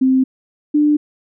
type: tone pair in turn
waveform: sine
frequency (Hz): 261.3 / 297.5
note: C4 / D4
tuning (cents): -2 / +22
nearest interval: major second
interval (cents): 224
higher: second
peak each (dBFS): -10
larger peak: neither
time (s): 0.01-0.24 / 0.74-0.97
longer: neither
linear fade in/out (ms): 10
effects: none